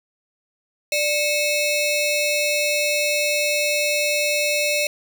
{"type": "ring-modulated tone", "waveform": "sawtooth", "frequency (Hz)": 1600, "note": "G6", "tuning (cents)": 35, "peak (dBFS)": -12, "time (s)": [0.92, 4.87], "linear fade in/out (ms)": 2, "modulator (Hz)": 1010, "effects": []}